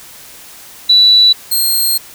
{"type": "tone pair in turn", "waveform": ["sine", "10% pulse"], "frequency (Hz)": [3951, 4216], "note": ["B7", "C8"], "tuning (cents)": [0, 12], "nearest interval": "minor second", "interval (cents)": 112, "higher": "second", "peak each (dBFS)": -4, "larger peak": "neither", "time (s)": [[0.89, 1.33], [1.51, 1.98]], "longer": "second", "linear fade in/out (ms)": 10, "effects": ["white hiss -36 dBFS RMS until 2.14 s"]}